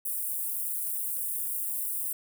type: high-pass noise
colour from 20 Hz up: white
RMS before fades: -32 dBFS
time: 0.05-2.13 s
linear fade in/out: 5 ms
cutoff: 8900 Hz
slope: 48 dB/octave
effects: none